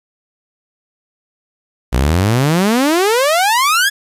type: exponential sweep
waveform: sawtooth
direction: up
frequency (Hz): 57.5 to 1716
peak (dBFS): -7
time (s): 1.92-3.9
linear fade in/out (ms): 20
effects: resampled to 32000 Hz + 7-bit